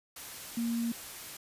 sine tone in noise, 233.1 Hz, A#3, in tune, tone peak -29 dBFS, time 0.57-0.92 s, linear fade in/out 5 ms, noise white, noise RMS -44 dBFS, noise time 0.16-1.37 s, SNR +12 dB, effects resampled to 32000 Hz

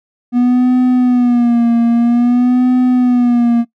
triangle tone with vibrato, 242.6 Hz, B3, 31 cents flat, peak -6 dBFS, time 0.32-3.65 s, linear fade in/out 50 ms, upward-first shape sine, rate 0.51 Hz, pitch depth 66 cents each way, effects noise-tail reverb RT60 0.1 s tail -19 dB re dry

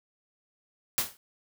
white noise with exponential decay, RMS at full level -23 dBFS, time 0.98-1.17 s, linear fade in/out 0 ms, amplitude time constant 41 ms, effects none

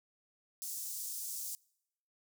pink high-pass noise, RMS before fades -41 dBFS, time 0.62-1.55 s, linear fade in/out 0 ms, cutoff 6200 Hz, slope 24 dB/octave, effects noise-tail reverb RT60 0.8 s tail -26 dB re dry

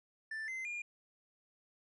triangle tone with pitch steps, 1768 / 2066 / 2415 Hz, A6 / C7 / D7, +8 / -22 / +48 cents, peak -37 dBFS, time 0.31-0.82 s, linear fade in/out 5 ms, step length 170 ms, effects resampled to 24000 Hz

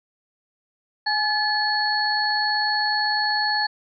sine tone cluster, 840 / 1724 / 4379 Hz, G#5 / A6 / C#8, +19 / -36 / -22 cents, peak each -24 dBFS, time 1.06-3.67 s, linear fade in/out 10 ms, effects none

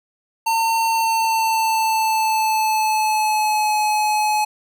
square tone with pitch glide, 906 to 850.2 Hz, A#5 to G#5, -50 to +40 cents, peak -17 dBFS, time 0.46-4.45 s, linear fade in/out 10 ms, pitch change -110 cents, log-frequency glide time 0.83-3.75 s, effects none

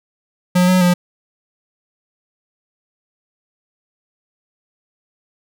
square tone with pitch steps, 180 / 183.9 / 177.7 Hz, F#3 / F#3 / F3, -47 / -10 / +30 cents, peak -11 dBFS, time 0.55-0.94 s, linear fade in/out 10 ms, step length 130 ms, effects none

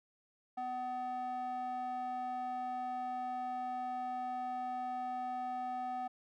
square tone with band-pass filter, 251 Hz, B3, 28 cents sharp, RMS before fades -39 dBFS, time 0.57-6.08 s, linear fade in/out 10 ms, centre 840 Hz, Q 6.2, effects none

